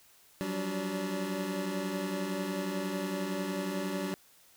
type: tone cluster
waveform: 25% pulse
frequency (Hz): 180.2 / 191.2 / 289.3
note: F#3 / G3 / D4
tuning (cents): -45 / -43 / -26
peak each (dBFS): -37 / -31 / -33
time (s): 0.41-4.14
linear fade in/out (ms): 0
effects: white hiss -61 dBFS RMS until 4.56 s